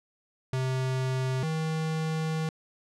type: tone pair in turn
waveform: square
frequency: 130.3 / 158.82 Hz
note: C3 / D#3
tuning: -7 / +36 cents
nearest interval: minor third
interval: 343 cents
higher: second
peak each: -27 / -28 dBFS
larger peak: first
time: 0.53-1.43 / 1.43-2.49 s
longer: second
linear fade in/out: 2 ms
effects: low-pass 8000 Hz 12 dB/octave